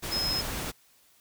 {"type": "tone in noise", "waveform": "sine", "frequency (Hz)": 5140, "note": "E8", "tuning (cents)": -45, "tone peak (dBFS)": -27, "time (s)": [0.11, 0.42], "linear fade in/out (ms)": 20, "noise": "pink", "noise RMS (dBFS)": -34, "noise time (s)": [0.02, 0.72], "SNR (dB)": 4, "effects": ["white hiss -62 dBFS RMS until 1.2 s"]}